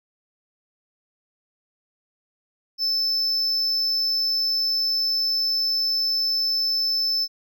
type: tone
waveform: triangle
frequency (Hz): 5270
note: E8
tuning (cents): -1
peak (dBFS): -19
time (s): 2.78-7.28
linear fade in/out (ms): 50
effects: none